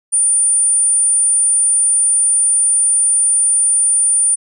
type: tone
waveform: sine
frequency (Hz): 9270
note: D9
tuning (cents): -24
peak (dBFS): -10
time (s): 0.12-4.36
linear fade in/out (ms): 20
effects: none